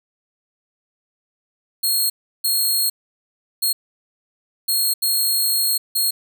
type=tone bursts at uneven times; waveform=10% pulse; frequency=4262 Hz; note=C8; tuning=31 cents sharp; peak=-10 dBFS; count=6; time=1.83-2.1 / 2.44-2.9 / 3.62-3.73 / 4.68-4.94 / 5.02-5.78 / 5.95-6.11 s; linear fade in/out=10 ms; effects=none